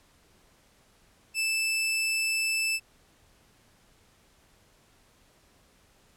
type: tone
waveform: sawtooth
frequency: 2637 Hz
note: E7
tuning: in tune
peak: -22 dBFS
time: 1.34-2.8 s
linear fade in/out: 50 ms
effects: pink hiss -62 dBFS RMS until 6.16 s + low-pass 12000 Hz 12 dB/octave